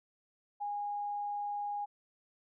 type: tone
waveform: sine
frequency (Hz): 821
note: G#5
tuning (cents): -20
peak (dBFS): -34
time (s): 0.6-1.86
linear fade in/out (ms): 20
effects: none